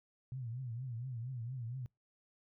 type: tone with vibrato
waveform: sine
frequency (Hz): 122.5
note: B2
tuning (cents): -14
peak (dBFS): -39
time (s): 0.32-1.86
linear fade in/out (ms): 0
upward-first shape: triangle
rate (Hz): 4.3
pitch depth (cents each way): 170
effects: noise-tail reverb RT60 0.2 s tail -26 dB re dry